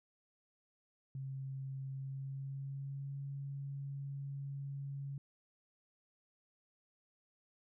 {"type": "tone with pitch glide", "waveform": "sine", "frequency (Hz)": [134.6, 139.11], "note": ["C3", "C#3"], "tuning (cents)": [49, 6], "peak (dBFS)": -40, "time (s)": [1.15, 5.18], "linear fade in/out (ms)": 2, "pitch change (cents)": 57, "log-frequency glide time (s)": [1.91, 3.18], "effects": []}